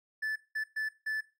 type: tone bursts at uneven times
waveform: triangle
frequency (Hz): 1745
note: A6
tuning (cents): -15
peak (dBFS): -29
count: 4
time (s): 0.22-0.36 / 0.55-0.64 / 0.76-0.89 / 1.06-1.21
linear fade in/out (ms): 10
effects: noise-tail reverb RT60 0.3 s tail -17 dB re dry